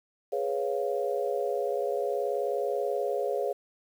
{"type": "chord", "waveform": "sine", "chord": "C# dominant seventh", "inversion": "second", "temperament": "equal", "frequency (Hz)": [415.3, 493.9, 554.4, 698.5], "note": ["G#4", "B4", "C#5", "E#5"], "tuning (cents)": [0, 0, 0, 0], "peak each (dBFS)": [-31, -33, -31, -35], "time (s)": [0.32, 3.53], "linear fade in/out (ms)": 10, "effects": ["9-bit"]}